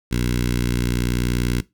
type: tone with notch filter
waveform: 10% pulse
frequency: 60.4 Hz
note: B1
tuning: 38 cents flat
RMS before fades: -21 dBFS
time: 0.11-1.61 s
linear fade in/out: 10 ms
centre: 760 Hz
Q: 0.59
effects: noise-tail reverb RT60 0.2 s tail -19 dB re dry